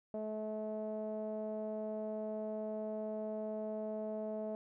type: tone with low-pass filter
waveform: sawtooth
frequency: 215.6 Hz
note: A3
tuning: 35 cents flat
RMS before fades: -40 dBFS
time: 0.14-4.55 s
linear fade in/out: 0 ms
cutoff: 620 Hz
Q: 5.2
effects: none